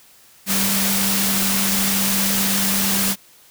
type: tone in noise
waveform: sine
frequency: 196 Hz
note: G3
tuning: in tune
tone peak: -23 dBFS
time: 0.46-3.16 s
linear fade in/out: 50 ms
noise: white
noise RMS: -20 dBFS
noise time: 0.46-3.16 s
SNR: -6 dB
effects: white hiss -50 dBFS RMS until 3.5 s